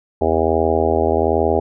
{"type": "harmonic tone", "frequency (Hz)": 81.2, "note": "E2", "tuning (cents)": -26, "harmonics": [1, 3, 4, 5, 6, 7, 8, 9, 10], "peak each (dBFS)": [-23, -25, -24, -19, -22, -24, -22, -25, -24], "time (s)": [0.21, 1.6], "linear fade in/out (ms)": 5, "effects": []}